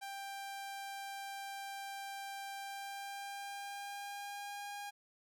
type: tone with pitch glide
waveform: sawtooth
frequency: 790 to 813.1 Hz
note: G5 to G#5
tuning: +13 to -37 cents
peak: -39 dBFS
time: 0.01-4.91 s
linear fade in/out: 20 ms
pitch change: +50 cents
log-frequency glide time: 2.58-4.74 s
effects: none